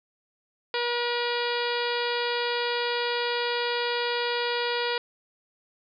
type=harmonic tone; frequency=480 Hz; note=B4; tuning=49 cents flat; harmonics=1 / 2 / 3 / 4 / 5 / 6 / 7 / 8 / 9 / 10; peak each=-29 / -32 / -34 / -35 / -36 / -37 / -37 / -38 / -39 / -39 dBFS; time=0.74-4.98 s; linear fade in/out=2 ms; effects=none